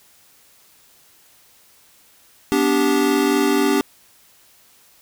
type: chord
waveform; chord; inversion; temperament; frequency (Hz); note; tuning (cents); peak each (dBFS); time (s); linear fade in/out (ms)
square; G major; first; equal with one note detuned; 246.9 / 290.6 / 392; B3 / D4 / G4; 0 / -18 / 0; -23 / -19 / -20; 2.52-3.81; 0
effects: white hiss -53 dBFS RMS until 5.01 s